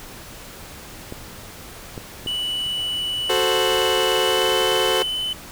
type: clicks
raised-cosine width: 2 ms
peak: -18 dBFS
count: 3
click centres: 1.124 / 1.978 / 2.262 s
type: tone with pitch glide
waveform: triangle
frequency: 2960 to 3022 Hz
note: F#7 to F#7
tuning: 0 to +36 cents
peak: -21 dBFS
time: 2.27-5.33 s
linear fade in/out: 2 ms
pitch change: +36 cents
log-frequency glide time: 4.23-4.57 s
type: chord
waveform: sawtooth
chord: F# diminished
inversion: none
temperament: equal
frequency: 370 / 440 / 523.3 Hz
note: F#4 / A4 / C5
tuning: 0 / 0 / 0 cents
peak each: -19 dBFS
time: 3.29-5.03 s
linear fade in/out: 10 ms
effects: pink hiss -39 dBFS RMS until 5.51 s